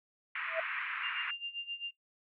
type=band-pass noise; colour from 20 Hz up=white; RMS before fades=-38 dBFS; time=0.35-1.31 s; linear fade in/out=5 ms; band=1100 to 2500 Hz; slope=48 dB/octave
type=tone with exponential growth; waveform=sine; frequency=651 Hz; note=E5; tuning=22 cents flat; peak=-27 dBFS; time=0.46-0.6 s; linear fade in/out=5 ms; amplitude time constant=29 ms
type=tone with tremolo; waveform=sine; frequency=2794 Hz; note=F7; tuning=in tune; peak=-34 dBFS; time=1.03-1.91 s; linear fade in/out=5 ms; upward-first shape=sine; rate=7.6 Hz; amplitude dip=85%
effects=noise-tail reverb RT60 0.1 s tail -19 dB re dry